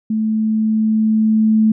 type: tone with level ramp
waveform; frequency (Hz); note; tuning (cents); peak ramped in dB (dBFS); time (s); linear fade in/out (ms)
sine; 218.3; A3; -13; -15 to -9; 0.1-1.72; 5
effects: none